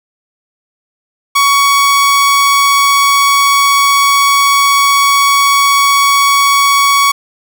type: tone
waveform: sawtooth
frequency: 1121 Hz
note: C#6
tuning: 19 cents sharp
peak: -3 dBFS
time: 1.35-7.12 s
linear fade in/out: 10 ms
effects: none